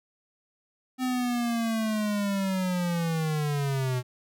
square linear sweep, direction down, 257.8 to 123.47 Hz, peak -26 dBFS, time 0.98-4.03 s, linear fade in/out 50 ms, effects none

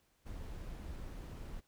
brown noise, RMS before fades -45 dBFS, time 0.25-1.61 s, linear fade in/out 20 ms, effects pink hiss -74 dBFS RMS until 1.67 s

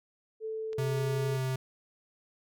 sine tone with pitch glide, 440 to 424 Hz, A4 to G#4, 0 to +36 cents, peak -33 dBFS, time 0.4-1.39 s, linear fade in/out 50 ms, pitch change -64 cents, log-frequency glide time 0.73-1.02 s
clicks, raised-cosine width 0.2 ms, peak -31 dBFS, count 3, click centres 0.731 / 0.982 / 1.349 s
square tone, 130.81 Hz, C3, in tune, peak -30 dBFS, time 0.78-1.56 s, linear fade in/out 5 ms
effects none

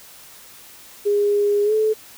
sine tone with pitch glide, 410 to 433.6 Hz, G#4 to A4, -22 to -25 cents, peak -15 dBFS, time 1.05-1.94 s, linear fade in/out 20 ms, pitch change +97 cents, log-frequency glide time 1.64-1.73 s, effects white hiss -44 dBFS RMS until 2.17 s

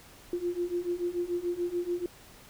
sine beating tone pair, 346.5 / 353.4 Hz, F4 / F4, -14 / +21 cents, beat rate 6.9 Hz, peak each -33 / -31 dBFS, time 0.33-2.06 s, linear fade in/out 2 ms, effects pink hiss -53 dBFS RMS until 2.49 s

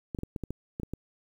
clicks, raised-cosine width 3 ms, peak -21 dBFS, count 9, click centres 0.148 / 0.188 / 0.234 / 0.362 / 0.437 / 0.506 / 0.799 / 0.833 / 0.936 s, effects 9-bit

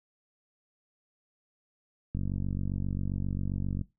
click train, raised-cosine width 5 ms, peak -20 dBFS, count 80, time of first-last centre 2.15-3.813 s, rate 47.5 Hz, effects noise-tail reverb RT60 0.2 s tail -19 dB re dry

